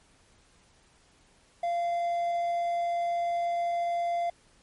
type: tone with quantisation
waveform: triangle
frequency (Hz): 690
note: F5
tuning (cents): -21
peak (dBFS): -24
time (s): 1.63-4.3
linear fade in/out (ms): 5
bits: 9
effects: pink hiss -62 dBFS RMS until 4.62 s + MP3 48 kbps